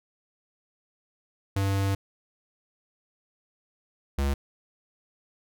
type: tone pair in turn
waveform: square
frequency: 98 / 69.5 Hz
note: G2 / C#2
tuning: 0 / +5 cents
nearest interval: tritone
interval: 595 cents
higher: first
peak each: -24 dBFS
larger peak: neither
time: 1.56-1.95 / 4.18-4.34 s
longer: first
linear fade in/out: 5 ms
effects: none